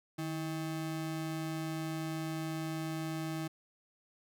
square ring-modulated tone, 238.4 Hz, A#3, 39 cents sharp, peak -33 dBFS, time 0.18-3.48 s, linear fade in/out 10 ms, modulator 84.1 Hz, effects none

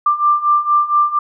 sine beating tone pair, 1182 / 1186.3 Hz, D6 / D6, +11 / +17 cents, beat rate 4.3 Hz, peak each -16 / -13 dBFS, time 0.06-1.19 s, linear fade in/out 5 ms, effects none

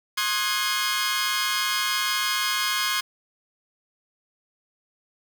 15% pulse chord, Ab dominant seventh, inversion first, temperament equal with one note detuned, 1065.4 / 1244.5 / 1480 / 1661.2 Hz, C6 / Eb6 / Gb6 / Ab6, +31 / 0 / 0 / 0 cents, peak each -20 / -25 / -24 / -21 dBFS, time 0.17-3.01 s, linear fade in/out 10 ms, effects 7-bit

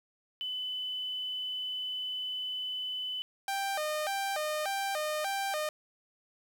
sine tone, 3010 Hz, F#7, 29 cents sharp, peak -33 dBFS, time 0.41-3.22 s, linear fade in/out 0 ms
sawtooth tone with vibrato, 693 Hz, F5, 14 cents flat, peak -27 dBFS, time 3.48-5.69 s, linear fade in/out 2 ms, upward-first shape square, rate 1.7 Hz, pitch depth 220 cents each way
effects 10-bit

